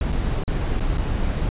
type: noise with dropouts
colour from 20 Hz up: brown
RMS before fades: -22 dBFS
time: 0.01-1.49 s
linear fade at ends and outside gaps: 2 ms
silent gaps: 0.121-0.125 / 0.437-0.478 / 0.798-0.805 / 0.975-0.98 s
effects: resampled to 8000 Hz